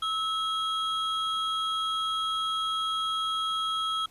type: tone pair together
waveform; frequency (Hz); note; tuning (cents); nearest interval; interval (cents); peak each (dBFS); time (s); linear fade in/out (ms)
triangle; 1300 / 3280; E6 / G#7; -24 / -22; octave + major third; 1602; -27 / -29; 0.02-4.06; 5
effects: pink hiss -58 dBFS RMS until 4.1 s + resampled to 32000 Hz